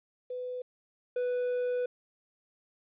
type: tone pair in turn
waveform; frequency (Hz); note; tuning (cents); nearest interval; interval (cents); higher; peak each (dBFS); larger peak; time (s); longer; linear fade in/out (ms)
sine / triangle; 500 / 494.5; B4 / B4; +21 / +2; unison; 19; first; -34 / -26; second; 0.3-0.62 / 1.16-1.86; second; 5
effects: resampled to 8000 Hz + 11-bit